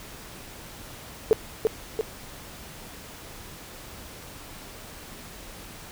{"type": "tone with echo", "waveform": "sine", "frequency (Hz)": 439.9, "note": "A4", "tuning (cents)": 0, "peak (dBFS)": -13, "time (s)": [1.31, 1.33], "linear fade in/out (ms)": 0, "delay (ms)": 340, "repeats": 2, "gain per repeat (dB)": -4, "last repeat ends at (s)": 2.01, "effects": ["pink hiss -43 dBFS RMS until 5.91 s"]}